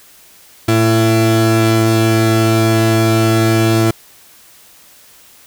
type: tone pair together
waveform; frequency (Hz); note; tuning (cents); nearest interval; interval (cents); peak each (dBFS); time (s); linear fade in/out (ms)
35% pulse; 111.7 / 335.4; A2 / E4; +27 / +30; octave + perfect fifth; 1903; -11; 0.68-3.91; 5
effects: white hiss -44 dBFS RMS until 5.46 s